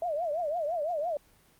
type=tone with vibrato; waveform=sine; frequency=643 Hz; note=E5; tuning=43 cents flat; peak=-28 dBFS; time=0.02-1.17 s; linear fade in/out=2 ms; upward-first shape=triangle; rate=5.9 Hz; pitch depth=220 cents each way; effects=pink hiss -62 dBFS RMS until 1.59 s + Opus 24 kbps